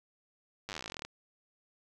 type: slowing click train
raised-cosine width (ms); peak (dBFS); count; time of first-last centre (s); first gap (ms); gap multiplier
0.2; -22; 22; 0.69-1.05; 9; 1.06
effects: none